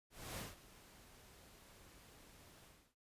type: noise with ADSR envelope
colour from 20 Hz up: pink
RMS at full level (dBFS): -45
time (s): 0.1-2.95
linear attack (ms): 270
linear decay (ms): 180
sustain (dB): -17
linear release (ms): 310
effects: resampled to 32000 Hz